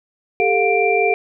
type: tone cluster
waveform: sine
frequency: 399.4 / 444.7 / 712 / 2360 Hz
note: G4 / A4 / F5 / D7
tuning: +32 / +18 / +33 / +8 cents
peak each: -19 dBFS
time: 0.4-1.14 s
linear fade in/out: 0 ms
effects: none